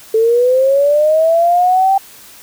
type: linear sweep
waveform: sine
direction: up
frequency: 437.5 to 786 Hz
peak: -8 dBFS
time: 0.14-1.98 s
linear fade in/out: 5 ms
effects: white hiss -39 dBFS RMS until 2.42 s